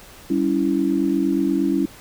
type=chord; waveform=sine; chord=C# diminished; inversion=second; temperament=equal with one note detuned; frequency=196 / 281.1 / 329.6 Hz; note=G3 / C#4 / E4; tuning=0 / +24 / 0 cents; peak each=-24 / -20 / -21 dBFS; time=0.3-1.86 s; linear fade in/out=5 ms; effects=pink hiss -44 dBFS RMS until 2 s